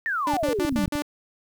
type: exponential sweep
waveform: sine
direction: down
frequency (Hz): 1864.7 to 174.61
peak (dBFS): -23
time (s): 0.06-0.86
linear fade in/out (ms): 0
type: tone bursts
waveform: sawtooth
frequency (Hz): 293.7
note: D4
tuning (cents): 0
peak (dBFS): -21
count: 5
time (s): 0.27-1.022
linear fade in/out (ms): 2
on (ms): 100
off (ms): 63
type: clicks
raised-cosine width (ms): 5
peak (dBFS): -22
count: 11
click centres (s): 0.337 / 0.43 / 0.487 / 0.589 / 0.65 / 0.725 / 0.759 / 0.789 / 0.839 / 0.879 / 0.954
effects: 9-bit